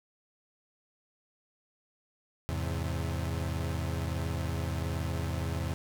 35% pulse chord, E augmented, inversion none, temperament equal, 82.41 / 103.83 / 130.81 Hz, E2 / G#2 / B#2, 0 / 0 / 0 cents, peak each -31 / -37 / -35 dBFS, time 2.49-5.74 s, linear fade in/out 0 ms, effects none

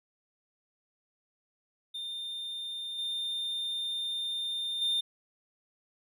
triangle tone with level steps, 3615 Hz, A7, 46 cents sharp, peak -34 / -30 / -25 dBFS, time 1.94-5.01 s, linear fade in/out 10 ms, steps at 2.98 / 4.81 s, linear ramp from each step 10 ms, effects none

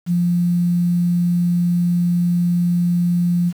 sine tone with quantisation, 174.61 Hz, F3, in tune, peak -14 dBFS, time 0.06-3.53 s, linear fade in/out 50 ms, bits 7, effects none

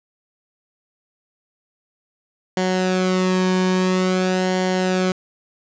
sawtooth tone with flanger, 185 Hz, F#3, in tune, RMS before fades -19 dBFS, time 2.57-5.12 s, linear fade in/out 2 ms, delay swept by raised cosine 0.79 to 1.5 ms, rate 0.49 Hz, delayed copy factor -0.6, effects resampled to 16000 Hz + 7-bit

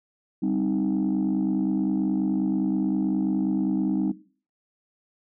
sine chord, C minor, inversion second, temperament equal, 196 / 261.6 / 311.1 Hz, G3 / C4 / Eb4, 0 / 0 / 0 cents, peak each -25 dBFS, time 0.42-4.12 s, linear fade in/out 10 ms, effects noise-tail reverb RT60 0.4 s tail -17 dB re dry + tanh soft clip ceiling -17 dBFS

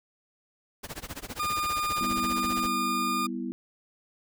pink noise with tremolo, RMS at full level -36 dBFS, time 0.83-2.68 s, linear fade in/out 10 ms, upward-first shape sine, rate 15 Hz, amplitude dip 95%
40% pulse tone, 1214 Hz, D#6, 43 cents flat, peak -26 dBFS, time 1.39-3.27 s, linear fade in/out 10 ms
sine chord, E minor, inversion first, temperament equal, 196 / 246.9 / 329.6 Hz, G3 / B3 / E4, 0 / 0 / 0 cents, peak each -36 / -33 / -36 dBFS, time 2.01-3.52 s, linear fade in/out 0 ms
effects none

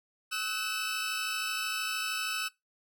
20% pulse tone cluster, 1291 / 1502 / 2635 Hz, E6 / F#6 / E7, -37 / +26 / -1 cents, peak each -31 dBFS, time 0.31-2.49 s, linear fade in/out 20 ms, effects noise-tail reverb RT60 0.2 s tail -23 dB re dry

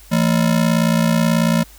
square ring-modulated tone, 196 Hz, G3, in tune, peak -11 dBFS, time 0.11-1.64 s, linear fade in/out 20 ms, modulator 29.2 Hz, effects added 50 Hz sine -43 dBFS peak until 1.78 s + white hiss -46 dBFS RMS until 1.78 s

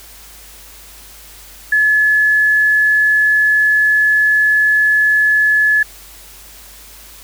sine tone, 1712 Hz, A6, 48 cents flat, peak -9 dBFS, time 1.72-5.83 s, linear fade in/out 5 ms, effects added 50 Hz sine -43 dBFS peak until 7.23 s + white hiss -39 dBFS RMS until 7.23 s

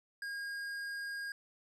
triangle tone with tanh clipping, 1625 Hz, G#6, 38 cents flat, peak -40 dBFS, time 0.22-1.32 s, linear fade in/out 2 ms, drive 16 dB, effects none

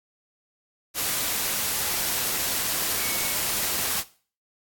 sine tone in noise, 2217 Hz, C#7, in tune, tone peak -36 dBFS, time 2.97-3.36 s, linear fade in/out 50 ms, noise white, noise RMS -26 dBFS, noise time 0.94-4.04 s, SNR -13 dB, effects noise-tail reverb RT60 0.4 s tail -17 dB re dry + AAC 64 kbps

